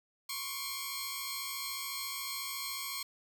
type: tone cluster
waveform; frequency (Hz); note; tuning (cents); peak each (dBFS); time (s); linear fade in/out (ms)
10% pulse; 1051 / 1105 / 2368 / 4201; C6 / C#6 / D7 / C8; +7 / -6 / +14 / +6; -37 / -33 / -37 / -34; 0.29-3.03; 5
effects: none